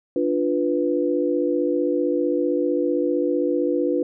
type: chord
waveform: sine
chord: B diminished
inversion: first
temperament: equal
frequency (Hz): 293.7 / 349.2 / 493.9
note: D4 / F4 / B4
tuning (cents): 0 / 0 / 0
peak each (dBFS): -23 / -23 / -23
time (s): 0.16-4.03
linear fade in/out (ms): 2
effects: none